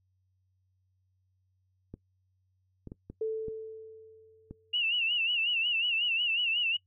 clicks, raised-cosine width 3 ms, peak -29 dBFS, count 6, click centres 1.94 / 2.873 / 2.919 / 3.1 / 3.483 / 4.51 s
sine tone with exponential decay, 440.7 Hz, A4, 3 cents sharp, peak -27 dBFS, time 3.21-4.78 s, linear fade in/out 5 ms, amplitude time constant 340 ms
sine tone with vibrato, 2791 Hz, F7, 2 cents flat, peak -26 dBFS, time 4.73-6.77 s, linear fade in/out 10 ms, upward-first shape sine, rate 5.5 Hz, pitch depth 100 cents each way
effects noise-tail reverb RT60 0.1 s tail -21 dB re dry + added 93 Hz sine -70 dBFS peak until 6.86 s

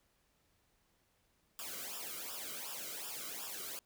white noise with flanger, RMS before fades -44 dBFS, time 1.59-3.79 s, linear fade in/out 0 ms, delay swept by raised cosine 0.47 to 1.16 ms, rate 2.7 Hz, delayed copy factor -0.85, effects pink hiss -75 dBFS RMS until 3.85 s

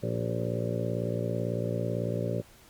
harmonic tone with a mistuned harmonic, 58 Hz, A#1, 8 cents flat, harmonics 2 / 3 / 4 / 5 / 6 / 7 / 8 / 9 / 10, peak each -32 / -35 / -39 / -41 / -41 / -38 / -40 / -37 / -37 dBFS, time 0.02-2.42 s, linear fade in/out 20 ms, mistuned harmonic 6, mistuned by +58 cents, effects pink hiss -56 dBFS RMS until 2.69 s + Opus 48 kbps

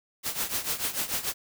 white noise with tremolo, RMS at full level -27 dBFS, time 0.23-1.34 s, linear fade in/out 50 ms, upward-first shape triangle, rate 6.8 Hz, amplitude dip 85%, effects none

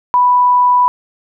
sine tone, 987.8 Hz, B5, in tune, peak -7 dBFS, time 0.14-0.88 s, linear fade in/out 0 ms, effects none

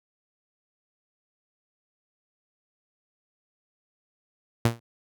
sawtooth tone with exponential decay, 116.54 Hz, A#2, in tune, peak -12 dBFS, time 4.65-4.8 s, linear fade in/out 5 ms, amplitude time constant 31 ms, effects none

